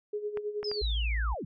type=tone with tremolo; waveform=sine; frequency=417.6 Hz; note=G#4; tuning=10 cents sharp; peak=-29 dBFS; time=0.13-0.82 s; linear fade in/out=5 ms; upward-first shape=sine; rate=9.4 Hz; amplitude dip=70%
type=clicks; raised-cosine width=0.5 ms; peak=-25 dBFS; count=3; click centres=0.373 / 0.63 / 0.715 s
type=linear sweep; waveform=sine; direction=down; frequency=5274 to 110.4 Hz; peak=-34 dBFS; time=0.64-1.45 s; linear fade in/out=5 ms
type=tone; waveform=sine; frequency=57 Hz; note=A#1; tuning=38 cents flat; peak=-27 dBFS; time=0.81-1.35 s; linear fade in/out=20 ms
effects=none